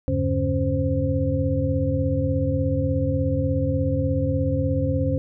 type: tone cluster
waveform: sine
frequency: 81.5 / 98.1 / 141.5 / 275.2 / 521 Hz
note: E2 / G2 / C#3 / C#4 / C5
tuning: -19 / +2 / +36 / -12 / -7 cents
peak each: -26 dBFS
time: 0.08-5.18 s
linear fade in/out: 0 ms
effects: none